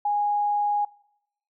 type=tone; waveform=sine; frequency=825 Hz; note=G#5; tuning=12 cents flat; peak=-21 dBFS; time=0.05-0.85 s; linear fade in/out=5 ms; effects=noise-tail reverb RT60 0.8 s tail -23 dB re dry